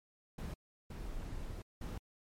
brown noise bursts at uneven times, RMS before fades -42 dBFS, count 3, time 0.38-0.54 / 0.9-1.62 / 1.81-1.98 s, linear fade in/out 5 ms, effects MP3 64 kbps

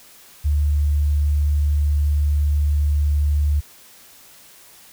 sine tone, 73.42 Hz, D2, in tune, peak -15 dBFS, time 0.44-3.61 s, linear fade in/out 20 ms, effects white hiss -47 dBFS RMS until 4.92 s

